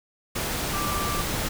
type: tone in noise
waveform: sine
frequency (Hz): 1174.7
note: D6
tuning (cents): 0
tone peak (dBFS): -29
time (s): 0.73-1.22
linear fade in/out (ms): 10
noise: pink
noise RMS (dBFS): -28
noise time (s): 0.35-1.49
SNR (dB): -4
effects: none